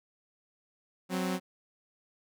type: tone pair together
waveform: sawtooth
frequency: 185 / 261.6 Hz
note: F#3 / C4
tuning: 0 / 0 cents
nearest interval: tritone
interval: 600 cents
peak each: -27 / -31 dBFS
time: 1.09-1.4 s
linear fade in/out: 50 ms
effects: none